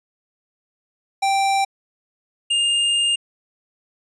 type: tone pair in turn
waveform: square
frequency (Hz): 784 / 2817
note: G5 / F7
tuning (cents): 0 / +14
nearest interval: octave + minor seventh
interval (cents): 2214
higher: second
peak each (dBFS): -17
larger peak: neither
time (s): 1.22-1.65 / 2.5-3.16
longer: second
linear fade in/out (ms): 10
effects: resampled to 22050 Hz